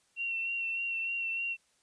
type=tone with vibrato; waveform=sine; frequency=2725 Hz; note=F7; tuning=43 cents flat; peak=-31 dBFS; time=0.16-1.57 s; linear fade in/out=50 ms; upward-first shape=sine; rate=3.3 Hz; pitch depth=24 cents each way; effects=white hiss -70 dBFS RMS until 1.82 s + resampled to 22050 Hz